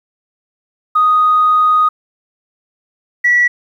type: tone pair in turn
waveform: sine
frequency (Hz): 1244.5 / 1943.6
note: D#6 / B6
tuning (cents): 0 / -28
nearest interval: minor sixth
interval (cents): 772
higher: second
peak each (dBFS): -7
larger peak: neither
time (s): 0.95-1.89 / 3.24-3.48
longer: first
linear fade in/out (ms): 10
effects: tanh soft clip ceiling -3 dBFS + 8-bit